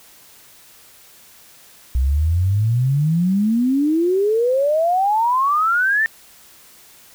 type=exponential sweep; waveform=sine; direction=up; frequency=61.74 to 1822 Hz; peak=-14 dBFS; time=1.95-6.06 s; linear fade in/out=0 ms; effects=white hiss -47 dBFS RMS until 7.14 s